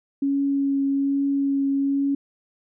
sine tone with vibrato, 277.2 Hz, C#4, in tune, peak -19 dBFS, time 0.22-2.15 s, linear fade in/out 5 ms, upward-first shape triangle, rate 1.2 Hz, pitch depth 12 cents each way, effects none

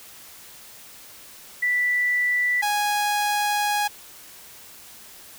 sine / sawtooth tone pair in turn, 1971 / 828.7 Hz, B6 / G#5, -4 / -4 cents, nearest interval octave + minor third, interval 1500 cents, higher first, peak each -19 / -17 dBFS, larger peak second, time 1.62-2.62 / 2.62-3.88 s, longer second, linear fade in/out 10 ms, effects white hiss -45 dBFS RMS until 5.38 s

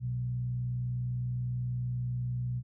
sine tone with frequency modulation, 123.47 Hz, B2, in tune, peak -30 dBFS, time 0-2.63 s, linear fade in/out 50 ms, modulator 59.7 Hz, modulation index 0.32, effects none

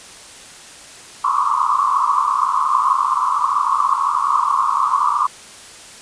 pink band-pass noise, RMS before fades -17 dBFS, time 1.24-5.27 s, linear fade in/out 5 ms, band 1000 to 1200 Hz, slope 96 dB/octave, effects white hiss -39 dBFS RMS until 6.01 s + resampled to 22050 Hz

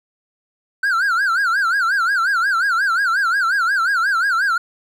triangle tone with vibrato, 1480 Hz, F#6, in tune, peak -13 dBFS, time 0.83-4.58 s, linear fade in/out 5 ms, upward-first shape sine, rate 5.6 Hz, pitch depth 190 cents each way, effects none

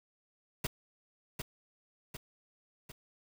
pink noise with echo, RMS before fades -34 dBFS, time 0.64-0.67 s, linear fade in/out 5 ms, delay 750 ms, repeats 3, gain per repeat -5 dB, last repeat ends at 2.92 s, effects none

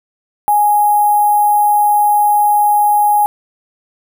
sine tone with sample-and-hold, 830.6 Hz, G#5, in tune, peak -8 dBFS, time 0.48-3.26 s, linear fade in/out 0 ms, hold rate 11025 Hz, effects none

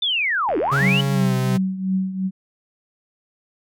sine linear two-way sweep, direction down then up, 3597 to 275 to 3039 Hz, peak -18 dBFS, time 0.02-1.01 s, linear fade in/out 5 ms, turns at 0.58 s
click train, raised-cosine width 0.5 ms, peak -18 dBFS, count 33, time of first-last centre 0.49-0.89 s, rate 80 Hz
45% pulse tone with pitch glide, 137.7 to 129.22 Hz, C#3 to C3, -11 to -21 cents, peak -19 dBFS, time 0.71-1.58 s, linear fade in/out 20 ms, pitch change -110 cents, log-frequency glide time 1.13-1.34 s
sine tone with tremolo, 189 Hz, F#3, 37 cents sharp, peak -16 dBFS, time 0.79-2.31 s, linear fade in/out 50 ms, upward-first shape triangle, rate 2.8 Hz, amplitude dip 75%
effects none

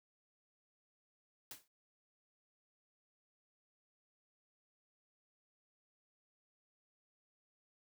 white noise with exponential decay, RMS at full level -45 dBFS, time 1.51-1.68 s, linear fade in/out 2 ms, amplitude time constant 35 ms, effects none

